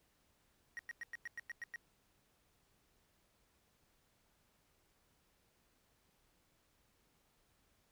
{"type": "tone bursts", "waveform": "triangle", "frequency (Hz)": 1886, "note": "A#6", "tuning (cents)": 20, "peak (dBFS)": -40, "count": 9, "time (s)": [0.77, 1.759], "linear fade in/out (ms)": 0, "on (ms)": 21, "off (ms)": 100, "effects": ["pink hiss -75 dBFS RMS until 7.91 s"]}